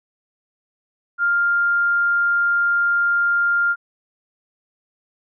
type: tone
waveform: sine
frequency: 1400 Hz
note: F6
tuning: 4 cents sharp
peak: -15 dBFS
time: 1.18-3.76 s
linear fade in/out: 50 ms
effects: none